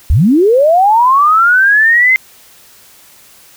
sine linear sweep, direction up, 51.91 to 2091 Hz, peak -5 dBFS, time 0.1-2.16 s, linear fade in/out 0 ms, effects white hiss -42 dBFS RMS until 3.56 s

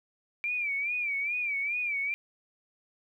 sine tone with vibrato, 2342 Hz, D7, 5 cents flat, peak -28 dBFS, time 0.44-2.14 s, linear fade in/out 0 ms, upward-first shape sine, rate 2.4 Hz, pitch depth 100 cents each way, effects 11-bit

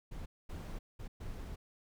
brown noise bursts at uneven times, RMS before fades -43 dBFS, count 4, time 0.11-0.26 / 0.49-0.79 / 0.99-1.08 / 1.2-1.56 s, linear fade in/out 10 ms, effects none

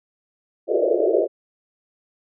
pink band-pass noise, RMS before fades -19 dBFS, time 0.67-1.28 s, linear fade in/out 50 ms, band 340 to 640 Hz, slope 96 dB/octave, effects none

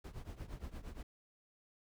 brown noise with tremolo, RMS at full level -43 dBFS, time 0.04-1.03 s, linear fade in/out 5 ms, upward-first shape triangle, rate 8.6 Hz, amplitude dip 90%, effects none

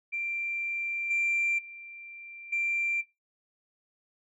sine tone with level steps, 2362 Hz, D7, 9 cents sharp, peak -29 / -23 / -42 / -25 dBFS, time 0.12-3.02 s, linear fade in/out 20 ms, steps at 1.1 / 1.58 / 2.52 s, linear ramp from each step 10 ms, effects noise-tail reverb RT60 0.2 s tail -17 dB re dry + tanh soft clip ceiling -21 dBFS

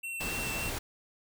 square tone with vibrato, 2700 Hz, E7, 41 cents sharp, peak -36 dBFS, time 0.03-0.7 s, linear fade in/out 10 ms, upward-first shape sine, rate 3.6 Hz, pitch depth 14 cents each way
pink noise, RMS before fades -36 dBFS, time 0.2-0.79 s, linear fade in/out 10 ms
effects none

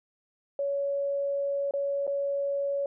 sine tone with dropouts, 561 Hz, C#5, 21 cents sharp, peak -26 dBFS, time 0.59-2.86 s, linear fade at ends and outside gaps 2 ms, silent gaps 1.71-1.737 / 2.068-2.076 s, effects none

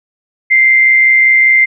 sine tone with amplitude modulation, 2089 Hz, C7, 3 cents flat, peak -3 dBFS, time 0.5-1.66 s, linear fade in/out 20 ms, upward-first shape sine, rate 125 Hz, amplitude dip 40%, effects none

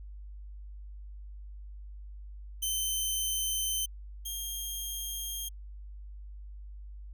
10% pulse tone pair in turn, 3082 / 3221 Hz, G7 / G7, -30 / +46 cents, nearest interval minor second, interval 76 cents, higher second, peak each -21 / -27 dBFS, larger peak first, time 2.62-3.86 / 4.25-5.49 s, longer neither, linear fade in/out 10 ms, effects added 50 Hz sine -42 dBFS peak until 7.13 s

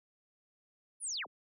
sine linear sweep, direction down, 10490 to 39.97 Hz, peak -35 dBFS, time 1-1.27 s, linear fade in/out 50 ms, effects none

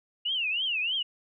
sine tone with vibrato, 2816 Hz, F7, 14 cents sharp, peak -26 dBFS, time 0.25-1.03 s, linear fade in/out 10 ms, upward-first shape triangle, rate 3.2 Hz, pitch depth 260 cents each way, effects none

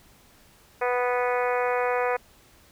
harmonic tone with a mistuned harmonic, 246.9 Hz, B3, in tune, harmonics 2 / 3 / 4 / 5 / 6 / 7 / 8 / 9 / 10, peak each -25 / -29 / -31 / -33 / -35 / -36 / -37 / -38 / -39 dBFS, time 0.81-2.17 s, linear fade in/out 10 ms, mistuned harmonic 9, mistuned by -17 cents, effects pink hiss -56 dBFS RMS until 2.71 s

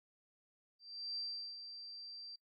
sine tone with ADSR envelope, 4698 Hz, D8, in tune, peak -38 dBFS, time 0.79-2.36 s, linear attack 380 ms, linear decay 390 ms, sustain -9 dB, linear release 7 ms, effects noise-tail reverb RT60 0.1 s tail -23 dB re dry

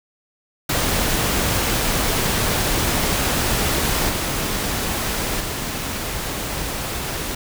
pink noise with level steps, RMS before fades -20 / -23 / -26 dBFS, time 0.69-7.35 s, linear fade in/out 5 ms, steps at 4.09 / 5.4 s, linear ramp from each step 5 ms, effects none

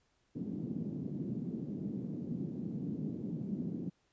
white band-pass noise, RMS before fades -39 dBFS, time 0.35-3.9 s, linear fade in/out 10 ms, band 150 to 260 Hz, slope 24 dB/octave, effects pink hiss -75 dBFS RMS until 4.12 s + resampled to 16000 Hz

